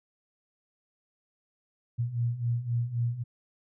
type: beating tone pair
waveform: sine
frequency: 116.54 / 120.34 Hz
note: A#2 / B2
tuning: 0 / -44 cents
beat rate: 3.8 Hz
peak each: -32 / -28 dBFS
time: 1.98-3.24 s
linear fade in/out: 20 ms
effects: none